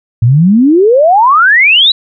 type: exponential sweep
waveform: sine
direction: up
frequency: 109.3 to 4022 Hz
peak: -3 dBFS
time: 0.22-1.92 s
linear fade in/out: 5 ms
effects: none